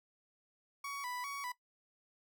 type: tone with vibrato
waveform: 30% pulse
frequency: 1054 Hz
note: C6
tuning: 12 cents sharp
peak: -37 dBFS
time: 0.84-1.52 s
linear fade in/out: 5 ms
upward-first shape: square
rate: 2.5 Hz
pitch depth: 110 cents each way
effects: noise-tail reverb RT60 0.1 s tail -17 dB re dry